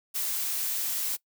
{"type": "noise", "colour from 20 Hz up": "blue", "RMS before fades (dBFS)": -30, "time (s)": [0.14, 1.17], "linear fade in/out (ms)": 20, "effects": ["noise-tail reverb RT60 0.1 s tail -21 dB re dry"]}